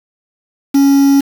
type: tone with quantisation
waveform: triangle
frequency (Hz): 277.2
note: C#4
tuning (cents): 0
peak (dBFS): -4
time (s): 0.74-1.21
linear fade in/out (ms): 10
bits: 4
effects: none